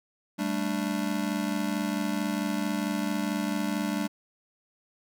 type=chord; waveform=square; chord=G suspended second; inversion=none; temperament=just; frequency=196 / 220.5 / 294 Hz; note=G3 / A3 / D4; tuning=0 / +4 / +2 cents; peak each=-32 / -33 / -32 dBFS; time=0.38-4.08 s; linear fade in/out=20 ms; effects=none